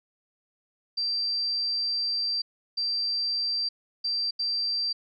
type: tone bursts at uneven times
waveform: sine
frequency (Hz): 4699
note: D8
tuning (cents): 0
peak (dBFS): -25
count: 4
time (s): 0.97-2.42 / 2.77-3.69 / 4.04-4.31 / 4.39-4.93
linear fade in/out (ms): 10
effects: none